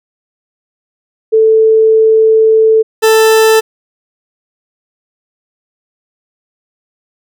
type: tone pair in turn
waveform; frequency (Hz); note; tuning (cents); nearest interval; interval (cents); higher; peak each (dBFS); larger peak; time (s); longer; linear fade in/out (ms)
sine / 40% pulse; 441.4 / 441.4; A4 / A4; +5 / +5; unison; 0; neither; -4; neither; 1.32-2.83 / 3.02-3.61; first; 20
effects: none